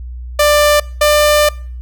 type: tone pair in turn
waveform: sawtooth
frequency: 592 / 595.8 Hz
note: D5 / D5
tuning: +14 / +25 cents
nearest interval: unison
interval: 11 cents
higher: second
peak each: -4 dBFS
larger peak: neither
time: 0.39-0.8 / 1.01-1.49 s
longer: second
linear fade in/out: 5 ms
effects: noise-tail reverb RT60 0.5 s tail -23 dB re dry + added 61 Hz sine -24 dBFS peak until 1.81 s